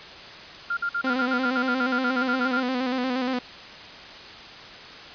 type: tone bursts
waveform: sine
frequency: 1396.9 Hz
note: F6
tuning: in tune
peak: -23 dBFS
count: 16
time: 0.7-2.6 s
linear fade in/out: 5 ms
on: 70 ms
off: 52 ms
type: tone with vibrato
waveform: sawtooth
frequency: 254.7 Hz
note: C4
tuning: 46 cents flat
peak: -20 dBFS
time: 1.04-3.39 s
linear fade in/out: 5 ms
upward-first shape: square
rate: 8.5 Hz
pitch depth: 48 cents each way
effects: white hiss -41 dBFS RMS until 5.14 s + resampled to 11025 Hz